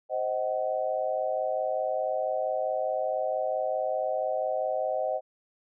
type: chord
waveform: sine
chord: C diminished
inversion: none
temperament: just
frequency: 523.3 / 627.9 / 753.5 Hz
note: C5 / Eb5 / Gb5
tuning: 0 / +16 / +31 cents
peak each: -31 / -29 / -32 dBFS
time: 0.09-5.21 s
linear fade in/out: 50 ms
effects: none